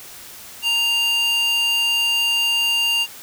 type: tone with high-pass filter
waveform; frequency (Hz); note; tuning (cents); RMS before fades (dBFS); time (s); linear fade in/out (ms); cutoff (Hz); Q
square; 932.3; A#5; 0; -19; 0.62-3.07; 50; 2500; 4.4
effects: white hiss -39 dBFS RMS until 3.22 s